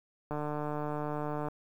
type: click train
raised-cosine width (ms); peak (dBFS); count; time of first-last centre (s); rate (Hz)
1; -22; 176; 0.31-1.484; 149
effects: 10-bit